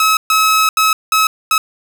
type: tone bursts at uneven times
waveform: sawtooth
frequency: 1287 Hz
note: E6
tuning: 42 cents flat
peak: -6 dBFS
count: 5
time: 0-0.17 / 0.3-0.69 / 0.77-0.93 / 1.12-1.27 / 1.51-1.58 s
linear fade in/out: 2 ms
effects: none